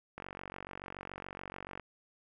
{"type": "click train", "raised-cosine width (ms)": 0.5, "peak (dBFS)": -27, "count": 77, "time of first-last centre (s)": [0.18, 1.797], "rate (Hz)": 47, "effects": []}